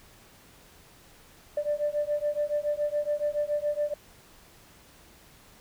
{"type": "beating tone pair", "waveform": "sine", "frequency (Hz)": [587.3, 594.4], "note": ["D5", "D5"], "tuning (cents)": [0, 21], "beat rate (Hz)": 7.1, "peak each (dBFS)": -28, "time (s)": [1.57, 3.94], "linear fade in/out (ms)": 5, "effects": ["tanh soft clip ceiling -19 dBFS", "pink hiss -55 dBFS RMS until 5.6 s"]}